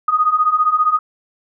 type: beating tone pair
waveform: sine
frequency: 1233 / 1248 Hz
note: D#6 / D#6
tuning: -16 / +5 cents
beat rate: 15 Hz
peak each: -17 / -14 dBFS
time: 0.08-0.99 s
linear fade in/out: 5 ms
effects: none